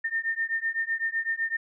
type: beating tone pair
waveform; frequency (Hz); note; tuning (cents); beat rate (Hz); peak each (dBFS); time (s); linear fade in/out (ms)
sine; 1811 / 1818.9; A6 / A#6; +49 / -43; 7.9; -29; 0.04-1.57; 10
effects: none

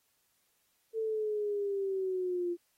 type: linear sweep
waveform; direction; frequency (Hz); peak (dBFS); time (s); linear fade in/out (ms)
sine; down; 448.2 to 344.6; -30; 0.93-2.57; 50
effects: white hiss -74 dBFS RMS until 2.77 s + AAC 48 kbps

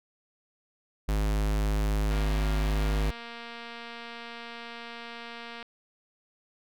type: tone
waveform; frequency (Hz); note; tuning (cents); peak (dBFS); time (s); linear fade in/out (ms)
square; 51.9; G#1; 0; -25; 1.08-3.11; 10
type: click train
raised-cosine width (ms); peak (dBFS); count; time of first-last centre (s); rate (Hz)
0.3; -26; 824; 2.11-5.627; 234
effects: none

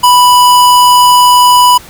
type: tone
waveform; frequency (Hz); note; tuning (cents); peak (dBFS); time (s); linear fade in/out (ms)
square; 987.8; B5; 0; -3; 0.03-1.78; 10
effects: pink hiss -33 dBFS RMS until 1.89 s

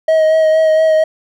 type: tone with vibrato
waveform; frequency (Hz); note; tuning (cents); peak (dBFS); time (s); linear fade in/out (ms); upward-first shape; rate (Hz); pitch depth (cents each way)
triangle; 633; D#5; +30; -6; 0.08-1.04; 5; sine; 4.3; 19
effects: none

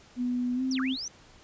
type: tone with pitch glide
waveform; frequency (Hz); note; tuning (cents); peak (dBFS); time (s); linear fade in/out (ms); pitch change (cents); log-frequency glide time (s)
sine; 246.9 to 261; B3 to C4; 0 to -4; -26; 0.16-0.97; 50; +96; 0.54-0.62
type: linear two-way sweep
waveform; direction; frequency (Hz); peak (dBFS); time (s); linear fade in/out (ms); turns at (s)
sine; down then up; 6120 to 1104 to 6120; -33; 0.71-1.08; 2; 0.8
effects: pink hiss -55 dBFS RMS until 1.43 s + resampled to 16000 Hz

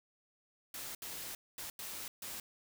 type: noise bursts at uneven times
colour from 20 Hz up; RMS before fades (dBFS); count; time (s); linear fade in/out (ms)
white; -44; 5; 0.74-0.95 / 1.02-1.35 / 1.58-1.7 / 1.79-2.08 / 2.22-2.4; 2
effects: none

